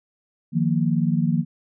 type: chord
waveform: sine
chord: Eb suspended second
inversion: none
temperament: just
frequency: 155.56 / 175.01 / 233.3 Hz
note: Eb3 / F3 / Bb3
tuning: 0 / +4 / +2 cents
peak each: -22 / -22 / -23 dBFS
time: 0.52-1.45 s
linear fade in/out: 50 ms
effects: none